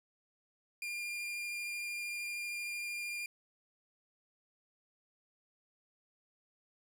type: tone with vibrato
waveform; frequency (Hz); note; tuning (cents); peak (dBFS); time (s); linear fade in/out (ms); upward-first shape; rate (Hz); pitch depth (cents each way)
40% pulse; 2405; D7; +41; -37; 0.82-3.26; 2; triangle; 13; 10
effects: 13-bit